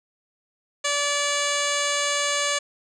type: tone with low-pass filter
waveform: 10% pulse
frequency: 577 Hz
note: D5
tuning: 31 cents flat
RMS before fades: -24 dBFS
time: 0.84-2.59 s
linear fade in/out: 10 ms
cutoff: 6500 Hz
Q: 7.8
effects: none